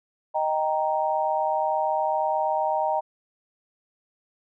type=chord; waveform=sine; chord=Eb major; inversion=none; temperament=equal; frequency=622.3 / 784 / 932.3 Hz; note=Eb5 / G5 / Bb5; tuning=0 / 0 / 0 cents; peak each=-26 dBFS; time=0.34-3.01 s; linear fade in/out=20 ms; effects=none